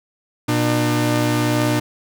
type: tone pair together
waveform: sawtooth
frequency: 120 / 301.1 Hz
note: B2 / D4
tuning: -49 / +43 cents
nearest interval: octave + major third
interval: 1592 cents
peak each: -15 dBFS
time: 0.48-1.8 s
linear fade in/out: 10 ms
effects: none